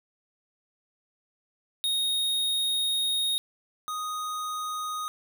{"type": "tone pair in turn", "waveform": "square", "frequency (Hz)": [3729, 1244.4], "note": ["A#7", "D#6"], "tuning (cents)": [0, 0], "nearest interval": "octave + perfect fifth", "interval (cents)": 1900, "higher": "first", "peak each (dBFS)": [-25, -31], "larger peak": "first", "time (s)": [[1.84, 3.38], [3.88, 5.08]], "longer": "first", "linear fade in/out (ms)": 0, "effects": []}